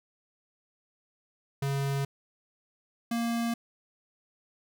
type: tone pair in turn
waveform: square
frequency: 138.59 / 233.1 Hz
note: C#3 / A#3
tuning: 0 / 0 cents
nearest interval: major sixth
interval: 900 cents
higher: second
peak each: -28 dBFS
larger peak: neither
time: 1.62-2.05 / 3.11-3.54 s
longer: neither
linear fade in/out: 5 ms
effects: none